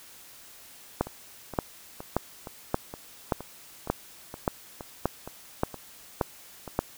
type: two click trains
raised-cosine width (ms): 1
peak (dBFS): -9 / -23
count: 11 / 13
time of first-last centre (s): 1.01-6.79 / 1.07-6.677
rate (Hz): 1.73 / 2.14
effects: white hiss -50 dBFS RMS until 6.97 s